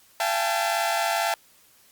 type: tone cluster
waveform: sawtooth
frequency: 679 / 779 / 837 / 881 Hz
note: F5 / G5 / G#5 / A5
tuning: -49 / -11 / +13 / +2 cents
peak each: -22 / -25 / -28 / -25 dBFS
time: 0.2-1.34 s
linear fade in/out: 2 ms
effects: white hiss -57 dBFS RMS until 1.91 s + Opus 48 kbps